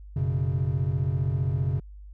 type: chord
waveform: triangle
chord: F# suspended fourth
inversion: none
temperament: equal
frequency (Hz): 92.5 / 123.47 / 138.59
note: F#2 / B2 / C#3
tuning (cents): 0 / 0 / 0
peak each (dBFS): -26 / -26 / -24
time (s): 0.16-1.8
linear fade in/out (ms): 5
effects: tanh soft clip ceiling -13 dBFS + added 50 Hz sine -41 dBFS peak until 2.13 s